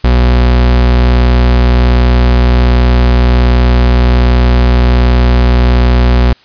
40% pulse tone, 61.3 Hz, B1, 12 cents flat, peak -4 dBFS, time 0.04-6.33 s, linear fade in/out 5 ms, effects white hiss -44 dBFS RMS until 6.44 s + resampled to 11025 Hz

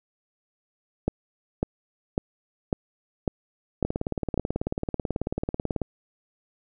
two click trains, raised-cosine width 2 ms, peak -9 / -13 dBFS, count 7 / 37, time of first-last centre 1.08-4.377 / 3.85-5.817 s, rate 1.82 / 18.3 Hz, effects none

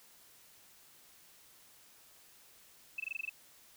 sine tone bursts, 2624 Hz, E7, 9 cents flat, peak -34 dBFS, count 8, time 2.98-3.295 s, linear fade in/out 5 ms, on 21 ms, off 21 ms, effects white hiss -61 dBFS RMS until 3.76 s

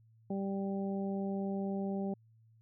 harmonic tone, 196 Hz, G3, in tune, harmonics 1 / 2 / 3 / 4, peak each -34 / -40 / -44 / -46 dBFS, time 0.3-2.14 s, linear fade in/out 5 ms, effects added 112 Hz sine -61 dBFS peak until 2.61 s

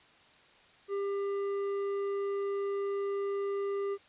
sine tone with tanh clipping, 398.6 Hz, G4, 29 cents sharp, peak -32 dBFS, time 0.88-3.98 s, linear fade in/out 50 ms, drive 9 dB, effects white hiss -60 dBFS RMS until 4.08 s + resampled to 8000 Hz

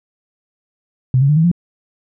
sine tone with pitch steps, 128.6 / 138.63 / 149.44 / 161.09 / 173.66 Hz, C3 / C#3 / D3 / E3 / F3, -30 / 0 / +30 / -40 / -9 cents, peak -9 dBFS, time 1.14-1.515 s, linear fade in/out 2 ms, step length 75 ms, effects none

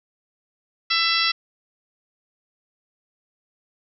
harmonic tone, 667 Hz, E5, 20 cents sharp, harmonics 2 / 3 / 4 / 5 / 6 / 7 / 8, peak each -26 / -26 / -26 / -26 / -26 / -26 / -26 dBFS, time 0.9-1.32 s, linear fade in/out 10 ms, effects none

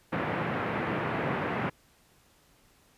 pink band-pass noise, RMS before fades -31 dBFS, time 0.12-1.7 s, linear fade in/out 10 ms, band 120 to 2200 Hz, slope 24 dB/octave, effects pink hiss -63 dBFS RMS until 2.97 s + resampled to 32000 Hz

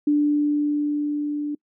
sine tone with level ramp, 294.3 Hz, D4, 4 cents sharp, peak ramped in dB -15 to -24 dBFS, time 0.07-1.55 s, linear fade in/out 5 ms, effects noise-tail reverb RT60 0.1 s tail -26 dB re dry

